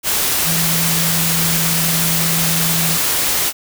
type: tone in noise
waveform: sine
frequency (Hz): 164.81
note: E3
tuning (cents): 0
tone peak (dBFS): -20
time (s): 0.44-2.99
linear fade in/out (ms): 50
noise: white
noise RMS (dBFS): -17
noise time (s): 0.03-3.53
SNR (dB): -6
effects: none